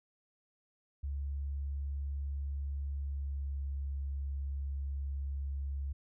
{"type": "tone with pitch glide", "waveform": "sine", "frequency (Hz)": [70.1, 69.33], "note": ["C#2", "C#2"], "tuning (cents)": [20, 1], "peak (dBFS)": -34, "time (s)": [1.03, 5.93], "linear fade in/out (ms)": 10, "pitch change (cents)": -19, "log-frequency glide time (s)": [2.9, 3.63], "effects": []}